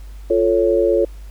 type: chord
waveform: sine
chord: F augmented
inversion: none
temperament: equal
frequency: 349.2 / 440 / 554.4 Hz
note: F4 / A4 / C#5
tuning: 0 / 0 / 0 cents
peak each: -17 dBFS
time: 0.3-1.05 s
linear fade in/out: 5 ms
effects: added 50 Hz sine -32 dBFS peak until 1.3 s + pink hiss -51 dBFS RMS until 1.3 s